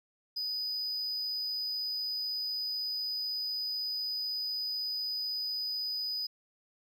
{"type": "tone", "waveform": "triangle", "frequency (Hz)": 4978, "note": "D#8", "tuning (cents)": 0, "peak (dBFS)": -31, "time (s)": [0.36, 6.27], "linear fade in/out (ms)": 10, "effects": []}